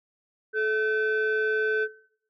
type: tone pair together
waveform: sine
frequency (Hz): 433.1 / 1527.9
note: A4 / G6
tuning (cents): -27 / -45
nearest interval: octave + minor seventh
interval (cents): 2182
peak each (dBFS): -24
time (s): 0.53-1.88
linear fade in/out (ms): 50
effects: noise-tail reverb RT60 0.6 s tail -17 dB re dry + tanh soft clip ceiling -19 dBFS